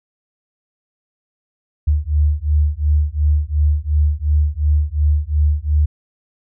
sine beating tone pair, 73.42 / 76.22 Hz, D2 / D#2, 0 / -35 cents, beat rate 2.8 Hz, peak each -16 dBFS, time 1.87-5.86 s, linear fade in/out 10 ms, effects none

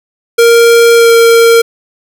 square tone with pitch glide, 466.2 to 461.9 Hz, A#4 to A#4, 0 to -16 cents, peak -3 dBFS, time 0.38-1.62 s, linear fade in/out 10 ms, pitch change -16 cents, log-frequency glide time 0.95-1.12 s, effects none

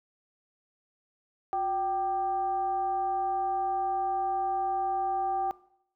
sine tone with frequency modulation, 776 Hz, G5, 18 cents flat, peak -26 dBFS, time 1.53-5.51 s, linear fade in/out 0 ms, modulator 415 Hz, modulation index 0.48, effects noise-tail reverb RT60 0.7 s tail -20 dB re dry

